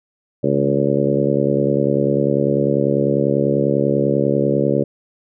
harmonic tone with a mistuned harmonic, 70.1 Hz, C#2, 20 cents sharp, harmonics 2 / 3 / 4 / 5 / 6 / 7 / 8, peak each -22 / -22 / -22 / -22 / -22 / -22 / -22 dBFS, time 0.43-4.84 s, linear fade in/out 10 ms, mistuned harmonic 2, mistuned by -26 cents, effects none

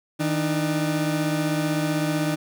30% pulse tone pair together, 157.91 / 300 Hz, D#3 / D4, +26 / +37 cents, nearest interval major seventh, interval 1111 cents, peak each -22 dBFS, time 0.19-2.36 s, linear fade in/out 20 ms, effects none

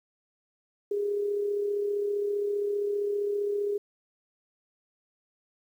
sine tone with amplitude modulation, 408.5 Hz, G#4, 29 cents flat, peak -24 dBFS, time 0.91-3.78 s, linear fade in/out 5 ms, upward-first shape sine, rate 35.2 Hz, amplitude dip 40%, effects 10-bit

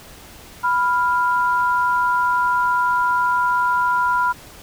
sine tone pair together, 987.8 / 1397 Hz, B5 / F6, 0 / 0 cents, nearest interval tritone, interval 600 cents, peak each -17 / -20 dBFS, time 0.63-4.33 s, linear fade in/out 20 ms, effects pink hiss -42 dBFS RMS until 4.62 s

